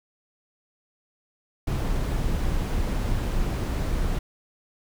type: noise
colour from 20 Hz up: brown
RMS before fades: -25 dBFS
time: 1.67-4.19 s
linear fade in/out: 5 ms
effects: none